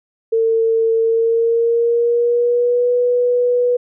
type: tone with pitch glide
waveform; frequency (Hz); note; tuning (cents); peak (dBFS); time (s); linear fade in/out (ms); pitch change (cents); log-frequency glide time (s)
sine; 451.7 to 489.7; A4 to B4; +45 to -15; -12; 0.32-3.77; 10; +140; 0.99-2.91
effects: none